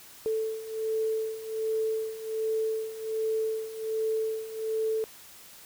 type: beating tone pair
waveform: sine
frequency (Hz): 440 / 441.3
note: A4 / A4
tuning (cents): 0 / +5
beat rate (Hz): 1.3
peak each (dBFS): -33 / -29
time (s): 0.26-5.04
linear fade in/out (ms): 0
effects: white hiss -50 dBFS RMS until 5.65 s